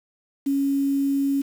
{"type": "tone with quantisation", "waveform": "sine", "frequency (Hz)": 277.2, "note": "C#4", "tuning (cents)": 0, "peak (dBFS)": -19, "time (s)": [0.46, 1.42], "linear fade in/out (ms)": 10, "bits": 7, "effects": []}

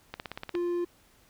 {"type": "click train", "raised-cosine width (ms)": 0.3, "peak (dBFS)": -20, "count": 8, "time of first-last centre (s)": [0.14, 0.552], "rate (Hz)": 17}
{"type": "tone", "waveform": "triangle", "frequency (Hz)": 349.2, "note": "F4", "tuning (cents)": 0, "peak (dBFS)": -25, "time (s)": [0.54, 0.85], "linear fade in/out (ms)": 10}
{"effects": ["pink hiss -62 dBFS RMS until 1.29 s"]}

